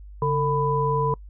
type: tone cluster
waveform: sine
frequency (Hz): 139.8 / 450.4 / 995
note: C#3 / A4 / B5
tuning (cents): +15 / +40 / +13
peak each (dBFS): -24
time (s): 0.22-1.14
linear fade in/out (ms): 2
effects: noise-tail reverb RT60 0.1 s tail -26 dB re dry + added 50 Hz sine -39 dBFS peak until 1.29 s